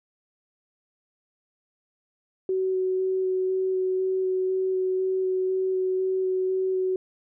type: tone with vibrato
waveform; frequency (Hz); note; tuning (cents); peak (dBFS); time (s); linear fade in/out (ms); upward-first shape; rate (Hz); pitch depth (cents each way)
sine; 374.9; F#4; +23; -22; 2.49-6.96; 2; square; 2; 8
effects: none